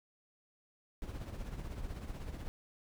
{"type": "noise with tremolo", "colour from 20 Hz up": "brown", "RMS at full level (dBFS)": -40, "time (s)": [1.02, 2.48], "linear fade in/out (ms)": 0, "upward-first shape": "triangle", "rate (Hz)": 16, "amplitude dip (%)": 60, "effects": []}